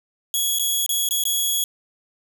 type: tone with dropouts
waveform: 10% pulse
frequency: 3347 Hz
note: G#7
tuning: 13 cents sharp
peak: -12 dBFS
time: 0.34-1.64 s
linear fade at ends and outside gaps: 1 ms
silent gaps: 0.587-0.595 / 0.863-0.892 / 1.089-1.109 / 1.238-1.253 s
effects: none